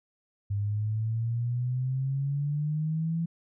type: exponential sweep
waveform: sine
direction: up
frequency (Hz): 100.1 to 168.2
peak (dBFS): -26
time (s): 0.5-3.26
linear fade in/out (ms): 10
effects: none